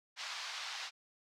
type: band-pass noise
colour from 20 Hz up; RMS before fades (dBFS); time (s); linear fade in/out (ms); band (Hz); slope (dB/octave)
white; -43; 0.16-0.91; 50; 790 to 5100; 24
effects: none